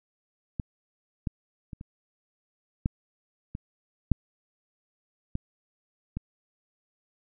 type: clicks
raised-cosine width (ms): 5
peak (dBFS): -17 / -16 / -26 / -28 / -12 / -22 / -8 / -17 / -19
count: 9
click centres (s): 0.598 / 1.272 / 1.732 / 1.811 / 2.859 / 3.551 / 4.117 / 5.354 / 6.17
effects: none